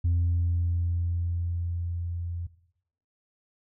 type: tone with level ramp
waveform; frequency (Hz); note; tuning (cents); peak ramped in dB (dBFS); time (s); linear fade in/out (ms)
sine; 86.1; F2; -24; -19 to -30; 0.04-2.47; 10
effects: noise-tail reverb RT60 0.7 s tail -17 dB re dry + tanh soft clip ceiling -19 dBFS